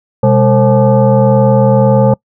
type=tone with frequency modulation; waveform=sine; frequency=204.1 Hz; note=G#3; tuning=30 cents flat; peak=-5 dBFS; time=0.23-2.14 s; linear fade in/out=5 ms; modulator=330 Hz; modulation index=1.6; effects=noise-tail reverb RT60 0.1 s tail -26 dB re dry